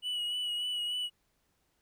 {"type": "tone with vibrato", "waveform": "triangle", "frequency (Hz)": 2934, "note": "F#7", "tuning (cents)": -15, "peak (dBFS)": -30, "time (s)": [0.02, 1.1], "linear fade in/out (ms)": 50, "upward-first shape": "sine", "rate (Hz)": 3.4, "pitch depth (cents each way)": 26, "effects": ["pink hiss -75 dBFS RMS until 1.81 s"]}